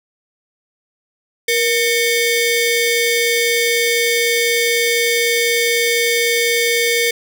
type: ring-modulated tone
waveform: sawtooth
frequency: 1345 Hz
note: E6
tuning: 34 cents sharp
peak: -7 dBFS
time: 1.48-7.11 s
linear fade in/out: 5 ms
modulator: 873 Hz
effects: none